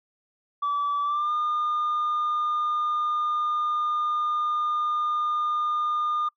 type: tone with pitch glide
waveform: sine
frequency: 1153 to 1213.8 Hz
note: D6 to D#6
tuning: -32 to -43 cents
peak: -21 dBFS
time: 0.62-6.29 s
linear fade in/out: 10 ms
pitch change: +89 cents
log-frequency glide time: 1.03-1.33 s
effects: noise-tail reverb RT60 0.1 s tail -25 dB re dry + tanh soft clip ceiling -21 dBFS